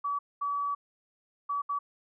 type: tone bursts at uneven times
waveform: sine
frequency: 1143 Hz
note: D6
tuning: 47 cents flat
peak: -28 dBFS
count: 4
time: 0.04-0.19 / 0.41-0.75 / 1.49-1.62 / 1.69-1.79 s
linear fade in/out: 10 ms
effects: none